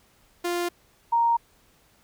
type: tone pair in turn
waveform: sawtooth / sine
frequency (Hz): 349.2 / 932.3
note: F4 / A#5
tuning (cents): 0 / 0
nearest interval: octave + perfect fourth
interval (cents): 1700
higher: second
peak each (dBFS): -21 / -18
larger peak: second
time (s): 0.44-0.69 / 1.12-1.37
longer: neither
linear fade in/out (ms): 10
effects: pink hiss -61 dBFS RMS until 2.03 s